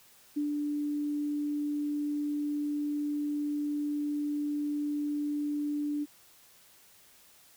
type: tone with ADSR envelope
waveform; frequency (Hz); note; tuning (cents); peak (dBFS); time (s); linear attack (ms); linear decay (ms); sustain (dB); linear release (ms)
sine; 293.7; D4; 0; -27; 0.36-6.06; 13; 120; -2; 32
effects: white hiss -59 dBFS RMS until 7.56 s